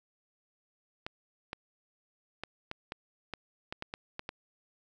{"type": "clicks", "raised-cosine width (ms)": 0.3, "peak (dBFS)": -21, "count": 11, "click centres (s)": [1.065, 1.531, 2.436, 2.714, 2.921, 3.337, 3.725, 3.824, 3.939, 4.194, 4.291], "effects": []}